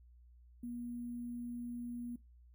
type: tone with sample-and-hold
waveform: sine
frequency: 240 Hz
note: B3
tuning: 49 cents flat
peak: -40 dBFS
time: 0.63-2.16 s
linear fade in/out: 5 ms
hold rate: 11025 Hz
effects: noise-tail reverb RT60 0.2 s tail -19 dB re dry + added 60 Hz sine -58 dBFS peak until 2.54 s